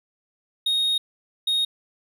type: tone pair in turn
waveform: triangle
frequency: 3729 / 3729 Hz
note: A#7 / A#7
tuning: 0 / 0 cents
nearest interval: unison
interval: 0 cents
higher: neither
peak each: -18 dBFS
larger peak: neither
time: 0.66-0.98 / 1.47-1.65 s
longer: first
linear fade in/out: 5 ms
effects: none

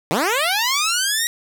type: linear sweep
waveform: 10% pulse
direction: up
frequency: 138.59 to 1916 Hz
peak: -9 dBFS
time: 0.11-1.27 s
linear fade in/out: 0 ms
effects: none

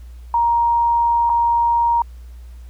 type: tone with dropouts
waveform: sine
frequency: 939 Hz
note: A#5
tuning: 12 cents sharp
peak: -13 dBFS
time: 0.34-2.02 s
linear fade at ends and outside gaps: 2 ms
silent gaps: 1.295-1.299 s
effects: added 60 Hz sine -34 dBFS peak until 2.69 s + pink hiss -56 dBFS RMS until 2.69 s

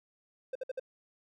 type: tone bursts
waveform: triangle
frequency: 519 Hz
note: C5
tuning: 14 cents flat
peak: -31 dBFS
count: 4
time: 0.53-0.797 s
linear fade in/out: 5 ms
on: 24 ms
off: 57 ms
effects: none

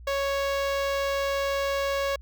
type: tone with notch filter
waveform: sawtooth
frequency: 554.4 Hz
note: C#5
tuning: in tune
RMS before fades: -27 dBFS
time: 0.07-2.16 s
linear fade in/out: 5 ms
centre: 10000 Hz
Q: 0.78
effects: added 60 Hz sine -42 dBFS peak until 2.21 s

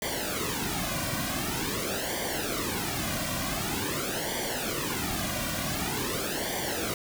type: noise with flanger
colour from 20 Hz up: pink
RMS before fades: -31 dBFS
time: 0.02-6.94 s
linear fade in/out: 2 ms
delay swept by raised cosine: 0.75 to 2.35 ms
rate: 0.46 Hz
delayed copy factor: -0.8
effects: none

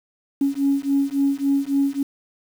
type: beating tone pair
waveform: sine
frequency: 276.2 / 279.8 Hz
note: C#4 / C#4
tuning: -6 / +16 cents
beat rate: 3.6 Hz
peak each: -20 dBFS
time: 0.41-2.03 s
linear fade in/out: 5 ms
effects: tanh soft clip ceiling -10 dBFS + 7-bit

